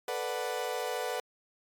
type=chord; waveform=35% pulse; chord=B minor seventh; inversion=third; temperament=equal; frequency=440 / 493.9 / 587.3 / 740 Hz; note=A4 / B4 / D5 / F#5; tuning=0 / 0 / 0 / 0 cents; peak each=-37 / -34 / -38 / -36 dBFS; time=0.08-1.2 s; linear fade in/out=2 ms; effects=AAC 64 kbps